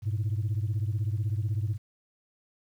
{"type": "beating tone pair", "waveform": "sine", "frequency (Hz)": [101.3, 117.3], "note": ["G#2", "A#2"], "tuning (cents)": [-43, 11], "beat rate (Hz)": 16, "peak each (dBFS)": [-26, -29], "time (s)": [0.02, 1.78], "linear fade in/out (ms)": 50, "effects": ["tanh soft clip ceiling -23 dBFS", "10-bit"]}